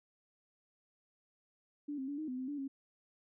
sine tone with pitch steps, 291.6 / 265.2 / 286.4 / 310.7 / 253.7 / 258.5 / 289.8 / 272.2 Hz, D4 / C4 / D4 / D#4 / B3 / C4 / D4 / C#4, -12 / +23 / -43 / -2 / +47 / -21 / -23 / -31 cents, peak -37 dBFS, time 1.88-2.68 s, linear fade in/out 10 ms, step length 100 ms, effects none

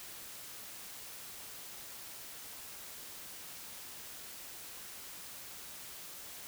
silence, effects white hiss -48 dBFS RMS until 6.47 s

